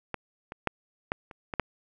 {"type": "clicks", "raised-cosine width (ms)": 0.5, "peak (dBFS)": [-16, -23, -10, -12, -29, -18, -9], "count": 7, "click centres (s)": [0.143, 0.521, 0.673, 1.119, 1.312, 1.538, 1.597], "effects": []}